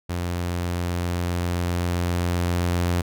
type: tone with level ramp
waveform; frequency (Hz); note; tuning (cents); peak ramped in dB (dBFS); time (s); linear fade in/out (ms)
sawtooth; 87.6; F2; +6; -21 to -16; 0.09-3.02; 10
effects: none